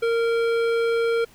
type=tone with hard clipping; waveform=sine; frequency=462.4 Hz; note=A#4; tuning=14 cents flat; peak=-21 dBFS; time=0.02-1.25 s; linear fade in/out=10 ms; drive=13 dB; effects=pink hiss -53 dBFS RMS until 1.34 s